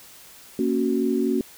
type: chord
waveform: sine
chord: F# major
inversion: first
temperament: equal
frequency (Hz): 233.1 / 277.2 / 370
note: A#3 / C#4 / F#4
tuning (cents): 0 / 0 / 0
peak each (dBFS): -24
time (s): 0.59-1.41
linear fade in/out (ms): 2
effects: white hiss -47 dBFS RMS until 1.57 s